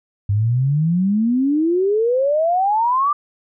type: exponential sweep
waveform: sine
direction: up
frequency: 98 to 1200 Hz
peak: -14 dBFS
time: 0.29-3.13 s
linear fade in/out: 5 ms
effects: none